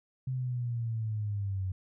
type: linear sweep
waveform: sine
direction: down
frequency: 130.81 to 92.4 Hz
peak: -30 dBFS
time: 0.27-1.72 s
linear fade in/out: 5 ms
effects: none